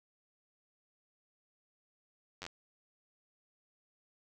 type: slowing click train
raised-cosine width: 0.2 ms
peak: -25 dBFS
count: 5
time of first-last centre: 2.42-2.465 s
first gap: 10 ms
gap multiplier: 1.08
effects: none